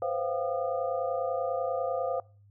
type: tone cluster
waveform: sine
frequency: 499.9 / 530 / 693 / 767 / 1216 Hz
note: B4 / C5 / F5 / G5 / D#6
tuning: +21 / +22 / -14 / -38 / -40 cents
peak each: -35 / -31 / -32 / -40 / -40 dBFS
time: 0.02-2.2 s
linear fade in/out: 2 ms
effects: noise-tail reverb RT60 0.4 s tail -24 dB re dry + added 101 Hz sine -55 dBFS peak until 2.5 s